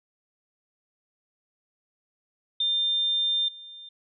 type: tone with level steps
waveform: sine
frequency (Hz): 3600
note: A7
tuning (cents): +39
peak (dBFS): -22 / -41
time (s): 2.6-3.89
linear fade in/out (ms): 5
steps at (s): 3.48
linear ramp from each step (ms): 5
effects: none